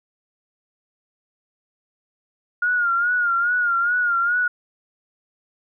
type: tone with vibrato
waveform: sine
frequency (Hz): 1422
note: F6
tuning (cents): +31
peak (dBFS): -17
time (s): 2.62-4.48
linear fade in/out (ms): 5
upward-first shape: sine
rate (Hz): 2.4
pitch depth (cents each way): 66
effects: none